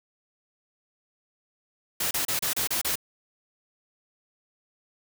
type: noise bursts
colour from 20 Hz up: white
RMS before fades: -27 dBFS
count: 7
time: 2-2.956 s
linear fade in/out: 5 ms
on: 110 ms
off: 31 ms
effects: none